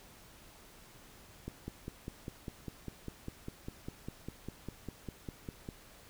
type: click train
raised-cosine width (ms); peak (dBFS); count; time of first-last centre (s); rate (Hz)
3; -27; 22; 1.48-5.688; 4.99
effects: pink hiss -57 dBFS RMS until 6.09 s